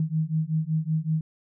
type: beating tone pair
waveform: sine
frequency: 155.4 / 160.7 Hz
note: D#3 / E3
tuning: -2 / -44 cents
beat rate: 5.3 Hz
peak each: -26 dBFS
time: 0-1.21 s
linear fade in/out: 2 ms
effects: none